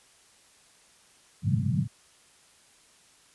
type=band-pass noise; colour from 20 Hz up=pink; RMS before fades=-26 dBFS; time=1.42-1.88 s; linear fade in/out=50 ms; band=110 to 190 Hz; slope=48 dB/octave; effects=white hiss -59 dBFS RMS until 3.34 s + resampled to 24000 Hz